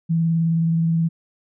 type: tone with vibrato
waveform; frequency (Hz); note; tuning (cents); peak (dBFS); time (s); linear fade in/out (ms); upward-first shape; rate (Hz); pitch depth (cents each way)
sine; 164.81; E3; 0; -16; 0.09-1.09; 20; sine; 19; 20
effects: none